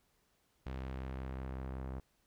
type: tone with low-pass filter sweep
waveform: sawtooth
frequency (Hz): 65.41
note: C2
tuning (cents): 0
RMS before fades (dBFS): -42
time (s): 0.66-2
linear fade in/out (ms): 5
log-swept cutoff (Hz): 3300 to 1200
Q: 0.77
effects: pink hiss -75 dBFS RMS until 2.26 s